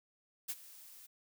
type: noise with ADSR envelope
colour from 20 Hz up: blue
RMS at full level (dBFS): -37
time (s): 0.48-1.07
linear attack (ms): 19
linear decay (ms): 45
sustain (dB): -18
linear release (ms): 14
effects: none